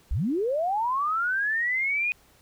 sine linear sweep, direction up, 41 to 2489 Hz, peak -23 dBFS, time 0.11-2.12 s, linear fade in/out 0 ms, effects pink hiss -59 dBFS RMS until 2.41 s

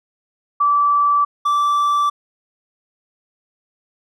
sine / triangle tone pair in turn, 1159 / 1164.6 Hz, D6 / D6, -23 / -15 cents, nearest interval unison, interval 8 cents, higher second, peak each -12 dBFS, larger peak neither, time 0.6-1.25 / 1.45-2.1 s, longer neither, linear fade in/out 10 ms, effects none

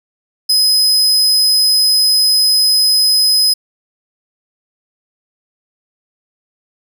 40% pulse tone, 5050 Hz, D#8, 25 cents sharp, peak -8 dBFS, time 0.49-3.54 s, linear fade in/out 10 ms, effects none

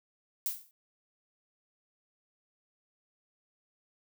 violet noise with exponential decay, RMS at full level -29 dBFS, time 0.46-0.71 s, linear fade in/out 1 ms, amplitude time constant 53 ms, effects none

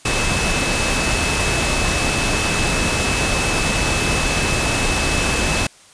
sine tone in noise, 2600 Hz, E7, 24 cents flat, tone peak -24 dBFS, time 0.05-5.67 s, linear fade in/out 5 ms, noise pink, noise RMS -19 dBFS, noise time 0.05-5.67 s, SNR -8 dB, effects white hiss -47 dBFS RMS until 5.93 s + resampled to 22050 Hz

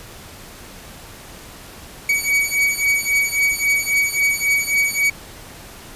45% pulse beating tone pair, 2260 / 2263.7 Hz, C#7 / C#7, +33 / +36 cents, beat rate 3.7 Hz, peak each -19 dBFS, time 2.09-5.1 s, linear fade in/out 5 ms, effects pink hiss -39 dBFS RMS until 5.95 s + resampled to 32000 Hz

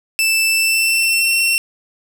sawtooth tone with pitch glide, 2647 to 2714 Hz, E7 to E7, +7 to +50 cents, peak -10 dBFS, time 0.19-1.58 s, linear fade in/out 0 ms, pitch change +43 cents, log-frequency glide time 0.46-1.36 s, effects none

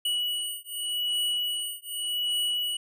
square beating tone pair, 2934 / 2934.85 Hz, F#7 / F#7, -15 / -15 cents, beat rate 0.85 Hz, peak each -31 dBFS, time 0.05-2.77 s, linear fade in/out 5 ms, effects none

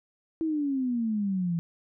sine exponential sweep, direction down, 328.7 to 164.81 Hz, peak -25 dBFS, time 0.41-1.59 s, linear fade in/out 0 ms, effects none

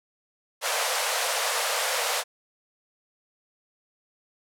pink high-pass noise, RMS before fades -26 dBFS, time 0.61-2.24 s, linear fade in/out 50 ms, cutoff 470 Hz, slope 96 dB/octave, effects low-pass 12000 Hz 12 dB/octave

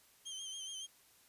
25% pulse tone with vibrato, 3147 Hz, G7, 6 cents sharp, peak -39 dBFS, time 0.25-0.87 s, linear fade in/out 20 ms, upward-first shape sine, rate 7.1 Hz, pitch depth 50 cents each way, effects white hiss -66 dBFS RMS until 1.28 s + resampled to 32000 Hz

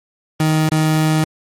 30% pulse tone with dropouts, 156.3 Hz, D#3, 8 cents sharp, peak -10 dBFS, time 0.4-1.24 s, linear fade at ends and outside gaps 2 ms, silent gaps 0.69-0.718 s, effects MP3 64 kbps

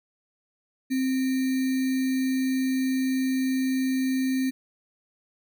sine tone with sample-and-hold, 261.6 Hz, C4, in tune, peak -22 dBFS, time 0.9-4.51 s, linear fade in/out 20 ms, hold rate 2100 Hz, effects none

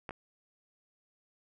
clicks, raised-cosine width 0.5 ms, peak -25 dBFS, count 2, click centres 0.092 / 0.108 s, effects none

